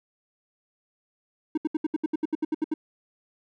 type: tone bursts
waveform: triangle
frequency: 311.1 Hz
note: D#4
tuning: in tune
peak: -20 dBFS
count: 13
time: 1.55-2.74 s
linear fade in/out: 5 ms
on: 26 ms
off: 71 ms
effects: none